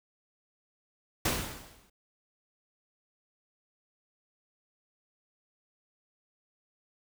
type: noise with exponential decay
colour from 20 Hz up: pink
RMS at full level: -26 dBFS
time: 1.25-1.9 s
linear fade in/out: 5 ms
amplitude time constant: 140 ms
effects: none